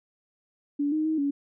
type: tone with pitch steps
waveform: sine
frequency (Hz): 287.7 / 309.9 / 315.4 / 282.7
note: D4 / D#4 / D#4 / C#4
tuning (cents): -36 / -7 / +24 / +34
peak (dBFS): -23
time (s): 0.79-1.31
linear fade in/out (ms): 10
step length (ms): 130
effects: none